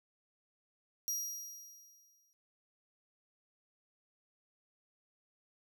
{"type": "tone with exponential decay", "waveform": "sawtooth", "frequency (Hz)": 5720, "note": "F8", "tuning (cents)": 41, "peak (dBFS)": -30, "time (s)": [1.08, 2.33], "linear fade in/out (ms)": 0, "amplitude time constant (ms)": 270, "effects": []}